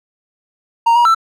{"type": "tone with pitch steps", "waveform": "triangle", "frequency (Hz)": [928, 954, 1331], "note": ["A#5", "A#5", "E6"], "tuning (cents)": [-8, 40, 16], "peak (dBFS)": -6, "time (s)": [0.86, 1.148], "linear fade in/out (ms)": 10, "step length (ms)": 96, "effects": []}